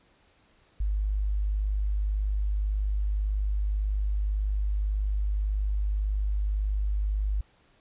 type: tone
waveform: sine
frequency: 50.9 Hz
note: G#1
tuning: 34 cents flat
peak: -24 dBFS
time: 0.8-7.41 s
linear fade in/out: 5 ms
effects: pink hiss -63 dBFS RMS until 7.8 s + resampled to 8000 Hz